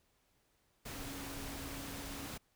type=tone in noise; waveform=sine; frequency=277.2 Hz; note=C#4; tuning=in tune; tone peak=-48 dBFS; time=0.95-2.27 s; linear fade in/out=10 ms; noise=pink; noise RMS=-45 dBFS; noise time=0.85-2.38 s; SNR=-6 dB; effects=pink hiss -75 dBFS RMS until 2.55 s